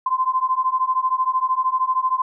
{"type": "beating tone pair", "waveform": "sine", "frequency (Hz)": [1027, 1040], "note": ["C6", "C6"], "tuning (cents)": [-33, -11], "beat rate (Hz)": 13, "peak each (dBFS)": [-21, -20], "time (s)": [0.06, 2.22], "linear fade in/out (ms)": 5, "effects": []}